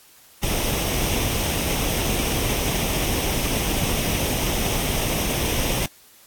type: noise with comb filter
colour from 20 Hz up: pink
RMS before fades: -23 dBFS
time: 0.43-5.86 s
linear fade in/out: 2 ms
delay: 0.34 ms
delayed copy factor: +0.5
effects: white hiss -51 dBFS RMS until 6.26 s + AAC 64 kbps